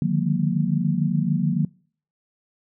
sine tone cluster, 149.2 / 156.1 / 180.1 / 209.2 / 233 Hz, D3 / D#3 / F#3 / G#3 / A#3, +28 / +6 / -46 / +13 / -1 cents, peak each -25 / -26 / -22 / -31 / -26 dBFS, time 0.02-1.65 s, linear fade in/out 2 ms, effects noise-tail reverb RT60 0.5 s tail -25 dB re dry

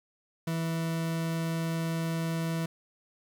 40% pulse tone, 164.1 Hz, E3, 8 cents flat, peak -28 dBFS, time 0.47-2.66 s, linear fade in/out 5 ms, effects 9-bit

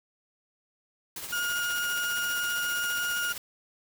white noise with tremolo, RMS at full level -36 dBFS, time 1.16-3.38 s, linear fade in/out 2 ms, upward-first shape triangle, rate 15 Hz, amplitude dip 55%
35% pulse tone with vibrato, 1427 Hz, F6, 37 cents sharp, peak -26 dBFS, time 1.32-3.33 s, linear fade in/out 10 ms, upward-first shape sine, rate 12 Hz, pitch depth 9 cents each way
effects none

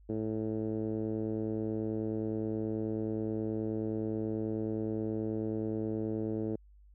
10% pulse tone with low-pass filter, 109.4 Hz, A2, 9 cents flat, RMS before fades -34 dBFS, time 0.09-6.56 s, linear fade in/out 5 ms, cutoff 390 Hz, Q 1.9, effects added 50 Hz sine -55 dBFS peak until 6.94 s

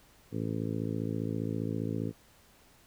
harmonic tone, 55 Hz, A1, in tune, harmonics 2 / 3 / 4 / 5 / 6 / 7 / 8 / 9, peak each -36 / -37 / -38 / -37 / -42 / -44 / -42 / -46 dBFS, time 0.31-2.13 s, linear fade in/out 50 ms, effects pink hiss -61 dBFS RMS until 2.86 s

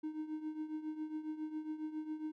triangle tone with tremolo, 309.7 Hz, D#4, 8 cents flat, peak -33 dBFS, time 0.03-2.32 s, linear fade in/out 10 ms, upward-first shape triangle, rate 7.3 Hz, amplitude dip 80%, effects tanh soft clip ceiling -30 dBFS

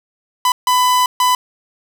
45% pulse tone bursts at uneven times, 999 Hz, B5, 20 cents sharp, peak -11 dBFS, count 3, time 0.45-0.52 / 0.67-1.06 / 1.2-1.35 s, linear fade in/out 2 ms, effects none

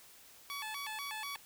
15% pulse tone with vibrato, 990 Hz, B5, 4 cents sharp, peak -33 dBFS, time 0.5-1.36 s, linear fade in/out 0 ms, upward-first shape square, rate 4.1 Hz, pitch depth 230 cents each way, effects white hiss -58 dBFS RMS until 1.45 s

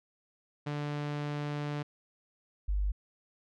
sawtooth / sine tone pair in turn, 146.83 / 49.71 Hz, D3 / G1, 0 / +25 cents, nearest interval octave + perfect fifth, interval 1875 cents, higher first, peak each -29 / -27 dBFS, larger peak second, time 0.66-1.83 / 2.68-2.92 s, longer first, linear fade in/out 10 ms, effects low-pass 4000 Hz 12 dB/octave

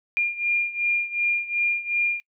sine beating tone pair, 2406 / 2408.7 Hz, D7 / D7, +41 / +43 cents, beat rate 2.7 Hz, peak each -23 / -26 dBFS, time 0.17-2.2 s, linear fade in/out 0 ms, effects noise-tail reverb RT60 0.1 s tail -23 dB re dry

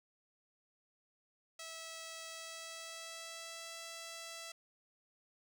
5% pulse tone with pitch glide, 652 to 663.4 Hz, E5 to E5, -19 to +11 cents, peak -34 dBFS, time 1.59-4.52 s, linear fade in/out 5 ms, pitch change +30 cents, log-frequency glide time 2.28-3.78 s, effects none

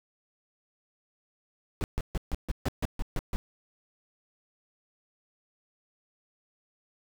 brown noise bursts, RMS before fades -28 dBFS, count 10, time 1.81-3.36 s, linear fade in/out 0 ms, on 29 ms, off 140 ms, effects none

